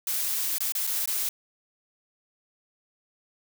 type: noise with dropouts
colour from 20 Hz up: blue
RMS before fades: -28 dBFS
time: 0.07-1.29 s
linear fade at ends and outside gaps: 2 ms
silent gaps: 0.583-0.605 / 0.722-0.751 / 0.869-0.873 / 1.058-1.075 s
effects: none